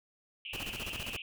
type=band-pass noise; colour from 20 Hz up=white; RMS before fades=-42 dBFS; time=0.45-1.22 s; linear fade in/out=2 ms; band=2500 to 3000 Hz; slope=96 dB/octave
type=noise with tremolo; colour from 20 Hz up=pink; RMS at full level=-40 dBFS; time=0.53-1.17 s; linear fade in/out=5 ms; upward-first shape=square; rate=15 Hz; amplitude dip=70%
effects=none